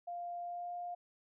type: tone with pitch glide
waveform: sine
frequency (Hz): 698.5 to 704.6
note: F5 to F5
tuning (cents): 0 to +15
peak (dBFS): -39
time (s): 0.07-0.95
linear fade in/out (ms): 10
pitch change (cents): +15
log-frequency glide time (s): 0.41-0.72
effects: none